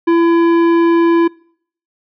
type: tone with tanh clipping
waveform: sine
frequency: 336.3 Hz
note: E4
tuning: 35 cents sharp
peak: -10 dBFS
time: 0.07-1.28 s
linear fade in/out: 10 ms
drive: 13 dB
effects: noise-tail reverb RT60 0.6 s tail -25 dB re dry